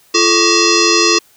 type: tone with frequency modulation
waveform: sine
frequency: 2670 Hz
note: E7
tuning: 22 cents sharp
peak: -8 dBFS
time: 0.14-1.19 s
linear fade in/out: 10 ms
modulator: 776 Hz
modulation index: 4.3
effects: white hiss -50 dBFS RMS until 1.36 s